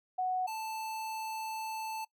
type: tone pair in turn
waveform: sine / square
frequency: 740 / 880.8 Hz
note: F#5 / A5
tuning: 0 / +2 cents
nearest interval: minor third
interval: 302 cents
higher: second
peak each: -29 / -37 dBFS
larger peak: first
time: 0.18-0.47 / 0.47-2.05 s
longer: second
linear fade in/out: 10 ms
effects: noise-tail reverb RT60 0.1 s tail -21 dB re dry